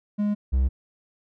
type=tone pair in turn; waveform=triangle; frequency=207.1 / 65.23 Hz; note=G#3 / C2; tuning=-5 / -5 cents; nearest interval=octave + minor sixth; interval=2000 cents; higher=first; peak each=-19 / -16 dBFS; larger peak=second; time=0.18-0.35 / 0.52-0.69 s; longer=neither; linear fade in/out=20 ms; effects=none